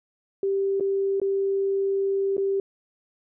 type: tone with dropouts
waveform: sine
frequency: 392 Hz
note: G4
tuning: in tune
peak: -21 dBFS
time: 0.43-2.6 s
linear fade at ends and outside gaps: 2 ms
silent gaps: 0.799-0.807 / 1.2-1.216 / 2.368-2.379 s
effects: none